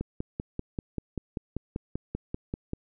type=click train; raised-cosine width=3 ms; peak=-18 dBFS; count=15; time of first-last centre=0.01-2.734 s; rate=5.14 Hz; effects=none